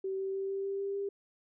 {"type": "tone with pitch steps", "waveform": "sine", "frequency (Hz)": [383.8, 386.2, 388.7, 391.2, 393.7, 396.2, 398.7], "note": ["G4", "G4", "G4", "G4", "G4", "G4", "G4"], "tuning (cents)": [-37, -26, -15, -4, 8, 18, 29], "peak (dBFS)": -32, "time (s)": [0.04, 1.09], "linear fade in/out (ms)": 5, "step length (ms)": 150, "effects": []}